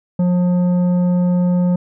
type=tone with tanh clipping; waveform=triangle; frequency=178.4 Hz; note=F3; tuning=37 cents sharp; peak=-14 dBFS; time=0.19-1.76 s; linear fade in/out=5 ms; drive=13 dB; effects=none